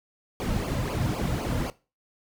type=noise with flanger; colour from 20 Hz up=brown; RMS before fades=-28 dBFS; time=0.4-1.7 s; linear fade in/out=0 ms; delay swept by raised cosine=0.52 to 2.72 ms; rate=3.9 Hz; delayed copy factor=-0.95; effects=noise-tail reverb RT60 0.3 s tail -19 dB re dry